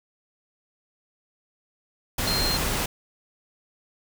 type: tone in noise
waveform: sine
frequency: 4186 Hz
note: C8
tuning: in tune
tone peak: -25 dBFS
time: 2.27-2.57 s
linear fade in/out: 5 ms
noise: pink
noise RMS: -26 dBFS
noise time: 2.18-2.86 s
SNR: -2 dB
effects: none